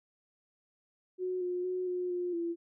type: tone with pitch steps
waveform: sine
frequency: 367.2 / 358.5 / 366.4 / 360.2 / 355.4 / 339.3 Hz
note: F#4 / F4 / F#4 / F#4 / F4 / F4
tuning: -13 / +45 / -17 / -46 / +30 / -50 cents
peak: -31 dBFS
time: 1.18-2.56 s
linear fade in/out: 50 ms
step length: 230 ms
effects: none